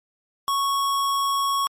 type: tone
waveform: square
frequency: 1107 Hz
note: C#6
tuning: 3 cents flat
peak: -21 dBFS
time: 0.48-1.67 s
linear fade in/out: 0 ms
effects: MP3 64 kbps